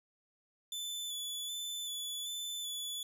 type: tone with vibrato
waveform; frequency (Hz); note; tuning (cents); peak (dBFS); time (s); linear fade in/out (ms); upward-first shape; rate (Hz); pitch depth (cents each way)
sawtooth; 3477; A7; -21; -35; 0.72-3.03; 2; square; 1.3; 20
effects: none